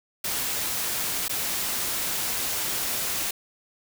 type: noise with dropouts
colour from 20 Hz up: white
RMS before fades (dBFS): -28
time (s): 0.24-3.31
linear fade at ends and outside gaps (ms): 5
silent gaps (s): 1.282-1.294
effects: none